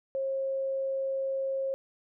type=tone; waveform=sine; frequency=538 Hz; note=C5; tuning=48 cents sharp; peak=-28 dBFS; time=0.15-1.74 s; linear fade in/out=0 ms; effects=none